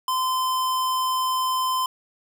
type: tone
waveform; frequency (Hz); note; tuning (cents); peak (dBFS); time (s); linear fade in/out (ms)
square; 1030; C6; -28; -22; 0.08-1.86; 2
effects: none